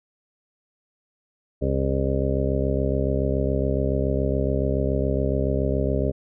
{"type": "harmonic tone", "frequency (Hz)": 67.1, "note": "C2", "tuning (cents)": 44, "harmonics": [1, 2, 3, 4, 6, 7, 8, 9], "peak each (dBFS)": [-25, -27, -31, -29, -28, -32, -31, -30], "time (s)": [1.61, 6.12], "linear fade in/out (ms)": 20, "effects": []}